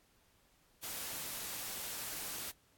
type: noise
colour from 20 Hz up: white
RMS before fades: -42 dBFS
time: 0.82-2.52 s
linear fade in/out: 20 ms
effects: pink hiss -70 dBFS RMS until 2.77 s + AAC 64 kbps